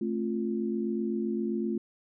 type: chord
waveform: sine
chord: F major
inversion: first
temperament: equal with one note detuned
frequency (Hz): 220 / 267.7 / 349.2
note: A3 / C4 / F4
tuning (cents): 0 / +40 / 0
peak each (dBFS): -30 / -36 / -32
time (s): 0.01-1.78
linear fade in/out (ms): 5
effects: none